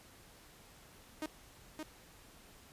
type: tone with echo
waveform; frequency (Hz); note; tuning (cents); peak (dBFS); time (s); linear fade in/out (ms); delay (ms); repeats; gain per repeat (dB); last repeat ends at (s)
sawtooth; 310; D#4; -6; -33; 1.22-1.26; 2; 570; 1; -4; 1.83
effects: pink hiss -59 dBFS RMS until 2.72 s + resampled to 32000 Hz